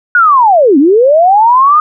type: linear two-way sweep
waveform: sine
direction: down then up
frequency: 1480 to 260 to 1247 Hz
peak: -3 dBFS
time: 0.15-1.8 s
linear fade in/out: 2 ms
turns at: 0.78 s
effects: none